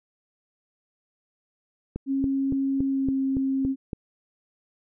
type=click train; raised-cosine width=3 ms; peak=-17 dBFS; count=8; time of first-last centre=1.96-3.932 s; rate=3.55 Hz
type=tone with pitch glide; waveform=sine; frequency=271.5 to 268.2 Hz; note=C#4 to C4; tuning=-36 to +43 cents; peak=-22 dBFS; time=2.06-3.76 s; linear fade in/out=50 ms; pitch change=-21 cents; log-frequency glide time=2.86-3.1 s
effects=none